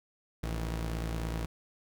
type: tone pair together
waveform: sawtooth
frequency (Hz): 56.57 / 160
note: A1 / D#3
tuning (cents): +49 / +49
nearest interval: octave + tritone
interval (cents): 1800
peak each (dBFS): -29 / -36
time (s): 0.43-1.46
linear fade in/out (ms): 5
effects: none